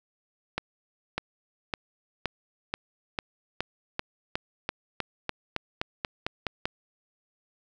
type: accelerating click train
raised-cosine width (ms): 0.3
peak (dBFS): -12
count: 18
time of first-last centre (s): 0.58-6.655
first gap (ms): 600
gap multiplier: 0.93
effects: none